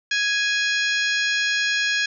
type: harmonic tone with a mistuned harmonic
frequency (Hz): 830.6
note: G#5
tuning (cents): 0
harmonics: 2 / 3 / 4 / 5 / 6 / 7 / 8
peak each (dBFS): -22 / -26 / -28 / -30 / -32 / -33 / -34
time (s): 0.11-2.06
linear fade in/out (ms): 5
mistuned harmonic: 7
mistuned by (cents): -84
effects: none